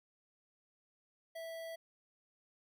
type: tone with notch filter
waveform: square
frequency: 657 Hz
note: E5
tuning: 6 cents flat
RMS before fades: -45 dBFS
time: 1.35-1.76 s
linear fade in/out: 10 ms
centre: 7100 Hz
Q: 1.7
effects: none